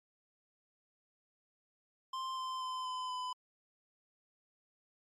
square tone with pitch steps, 1046.5 / 1036.3 / 1026.1 / 1016.1 / 1006.2 Hz, C6 / C6 / C6 / B5 / B5, 0 / -17 / -34 / +49 / +32 cents, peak -38 dBFS, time 2.13-3.33 s, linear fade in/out 5 ms, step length 240 ms, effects low-pass 6000 Hz 12 dB/octave + Opus 48 kbps

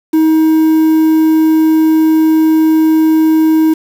triangle tone with quantisation, 316.8 Hz, D#4, 31 cents sharp, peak -4 dBFS, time 0.13-3.74 s, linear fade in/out 10 ms, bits 5, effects none

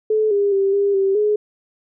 sine tone with pitch steps, 432.2 / 403.8 / 391.6 / 401.5 / 388.8 / 420.4 Hz, A4 / G#4 / G4 / G4 / G4 / G#4, -31 / -49 / -2 / +41 / -14 / +21 cents, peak -14 dBFS, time 0.1-1.36 s, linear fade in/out 5 ms, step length 210 ms, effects none

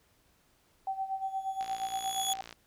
sine tone with tremolo, 771 Hz, G5, 29 cents flat, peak -29 dBFS, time 0.87-2.41 s, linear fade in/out 2 ms, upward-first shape sine, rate 8.5 Hz, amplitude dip 75%
20% pulse tone with exponential growth, 3383 Hz, G#7, 31 cents sharp, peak -23 dBFS, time 1.22-2.33 s, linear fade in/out 0 ms, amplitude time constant 240 ms
click train, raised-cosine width 0.2 ms, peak -27 dBFS, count 54, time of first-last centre 1.61-2.527 s, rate 57.8 Hz
effects pink hiss -68 dBFS RMS until 2.66 s

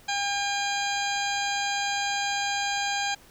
harmonic tone, 805 Hz, G5, 46 cents sharp, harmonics 1 / 2 / 3 / 4 / 5 / 6 / 8 / 9, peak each -29 / -32 / -34 / -35 / -36 / -37 / -38 / -39 dBFS, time 0.08-3.15 s, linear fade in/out 10 ms, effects pink hiss -54 dBFS RMS until 3.3 s

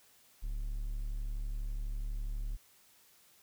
triangle tone, 36.06 Hz, D1, 31 cents flat, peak -32 dBFS, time 0.42-2.57 s, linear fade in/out 20 ms, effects white hiss -64 dBFS RMS until 3.42 s

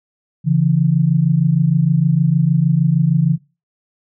sine tone pair together, 140 / 166.49 Hz, C#3 / E3, +18 / +18 cents, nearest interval minor third, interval 300 cents, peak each -14 dBFS, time 0.44-3.38 s, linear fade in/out 50 ms, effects noise-tail reverb RT60 0.3 s tail -22 dB re dry

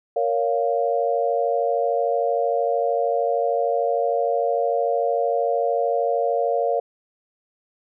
sine chord, Bb minor, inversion none, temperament just, 466.2 / 559.4 / 699.2 Hz, Bb4 / Db5 / F5, 0 / +16 / +2 cents, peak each -23 dBFS, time 0.16-6.8 s, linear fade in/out 5 ms, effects none

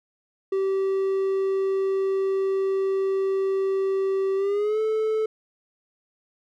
triangle tone with pitch glide, 386.6 to 436.5 Hz, G4 to A4, -24 to -14 cents, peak -19 dBFS, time 0.52-5.26 s, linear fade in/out 5 ms, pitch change +210 cents, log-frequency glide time 4.36-4.8 s, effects none

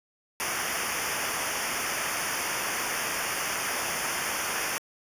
pink noise with comb filter, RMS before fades -30 dBFS, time 0.4-4.78 s, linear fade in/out 0 ms, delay 0.25 ms, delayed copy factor -1, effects resampled to 32000 Hz

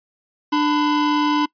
square tone pair together, 296.7 / 1001.4 Hz, D4 / B5, +18 / +24 cents, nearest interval octave + major sixth, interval 2106 cents, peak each -18 / -22 dBFS, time 0.52-1.46 s, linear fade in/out 10 ms, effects noise-tail reverb RT60 0.1 s tail -23 dB re dry + resampled to 11025 Hz

